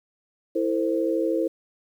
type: chord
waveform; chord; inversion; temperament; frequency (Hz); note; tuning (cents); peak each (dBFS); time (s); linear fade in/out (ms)
sine; A minor; second; equal with one note detuned; 329.6 / 450.5 / 523.3; E4 / A4 / C5; 0 / +41 / 0; -24 / -27 / -26; 0.55-1.48; 10
effects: 9-bit